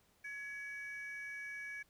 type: ring-modulated tone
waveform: triangle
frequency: 1975.5 Hz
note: B6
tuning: in tune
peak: -37 dBFS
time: 0.24-1.83 s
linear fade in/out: 10 ms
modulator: 297 Hz
effects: tanh soft clip ceiling -36 dBFS + pink hiss -72 dBFS RMS until 1.89 s